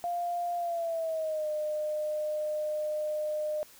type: tone with pitch glide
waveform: sine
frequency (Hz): 698.5 to 608.1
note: F5 to D#5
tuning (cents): 0 to -40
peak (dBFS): -29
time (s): 0.04-3.63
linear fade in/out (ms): 0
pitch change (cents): -240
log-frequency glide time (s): 0.57-1.49
effects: white hiss -55 dBFS RMS until 3.79 s